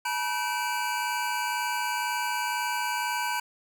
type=tone cluster; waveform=square; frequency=862 / 964 / 1532 / 2328 Hz; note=A5 / B5 / G6 / D7; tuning=-36 / -42 / -40 / -16 cents; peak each=-35 / -31 / -34 / -36 dBFS; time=0.05-3.4 s; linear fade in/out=5 ms; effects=none